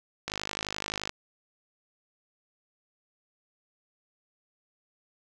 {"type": "click train", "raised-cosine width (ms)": 0.2, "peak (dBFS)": -14, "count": 43, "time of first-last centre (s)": [0.28, 1.094], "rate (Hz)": 51.6, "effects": []}